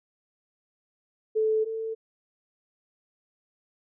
sine tone pair in turn, 436.7 / 445.6 Hz, A4 / A4, -13 / +22 cents, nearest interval unison, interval 35 cents, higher second, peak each -21 / -29 dBFS, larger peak first, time 1.35-1.65 / 1.65-1.95 s, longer neither, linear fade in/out 20 ms, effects none

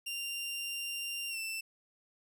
sawtooth tone with pitch glide, 2783 to 2667 Hz, F7 to E7, -7 to +20 cents, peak -33 dBFS, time 0.06-1.61 s, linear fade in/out 10 ms, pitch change -73 cents, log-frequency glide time 1.29-1.38 s, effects none

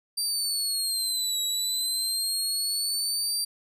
25% pulse linear two-way sweep, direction down then up, 4700 to 3874 to 4700 Hz, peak -21 dBFS, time 0.17-3.45 s, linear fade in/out 10 ms, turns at 1.41 s, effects none

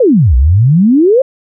sine exponential two-way sweep, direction down then up, 554.4 to 58.7 to 554.4 Hz, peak -4 dBFS, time 0-1.22 s, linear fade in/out 5 ms, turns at 0.36 s, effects none

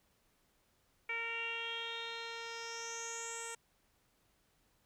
10% pulse tone with low-pass filter sweep, 461.2 Hz, A#4, 19 cents flat, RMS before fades -42 dBFS, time 1.09-3.55 s, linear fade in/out 5 ms, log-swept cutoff 2300 to 8500 Hz, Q 6.9, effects pink hiss -74 dBFS RMS until 4.85 s

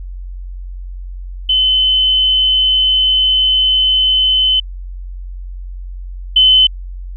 sine tone pair in turn, 3043 / 3043 Hz, F#7 / F#7, +48 / +48 cents, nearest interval unison, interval 0 cents, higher neither, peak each -9 / -5 dBFS, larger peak second, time 1.49-4.6 / 6.36-6.67 s, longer first, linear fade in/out 5 ms, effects added 45 Hz sine -24 dBFS peak until 7.16 s

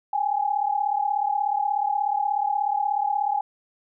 sine tone pair together, 803.4 / 840 Hz, G5 / G#5, +42 / +19 cents, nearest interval minor second, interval 77 cents, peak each -24 dBFS, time 0.13-3.41 s, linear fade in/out 5 ms, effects none

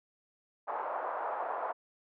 pink band-pass noise, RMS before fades -36 dBFS, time 0.67-1.73 s, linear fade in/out 20 ms, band 640 to 1100 Hz, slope 24 dB/octave, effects none

